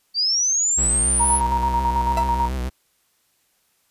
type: linear sweep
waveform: sine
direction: up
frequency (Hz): 4567 to 10470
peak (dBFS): -17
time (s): 0.14-1.41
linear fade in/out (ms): 50
type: tone with vibrato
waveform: 45% pulse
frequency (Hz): 63.7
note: C2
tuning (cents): -46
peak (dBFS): -23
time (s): 0.77-2.7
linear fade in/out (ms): 20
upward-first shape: sine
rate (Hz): 6.9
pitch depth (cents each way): 69
type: tone with tremolo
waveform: sine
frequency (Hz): 938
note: A#5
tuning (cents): +11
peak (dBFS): -17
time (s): 1.19-2.49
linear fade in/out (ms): 20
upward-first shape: square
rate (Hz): 9.1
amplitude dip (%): 50
type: tone with exponential decay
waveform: 40% pulse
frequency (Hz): 666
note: E5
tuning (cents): +18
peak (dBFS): -20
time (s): 2.17-2.3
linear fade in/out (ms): 2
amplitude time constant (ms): 27
effects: white hiss -65 dBFS RMS until 3.9 s + resampled to 32000 Hz